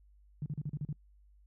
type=tone bursts; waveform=sine; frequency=146.83 Hz; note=D3; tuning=in tune; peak=-33 dBFS; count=7; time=0.42-0.928 s; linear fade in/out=2 ms; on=40 ms; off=38 ms; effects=noise-tail reverb RT60 0.1 s tail -26 dB re dry + added 50 Hz sine -59 dBFS peak until 1.46 s